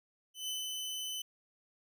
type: tone with ADSR envelope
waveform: sawtooth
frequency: 3026 Hz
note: F#7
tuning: 38 cents sharp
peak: -32 dBFS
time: 0.34-1.22 s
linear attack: 140 ms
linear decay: 180 ms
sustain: -2 dB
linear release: 5 ms
effects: none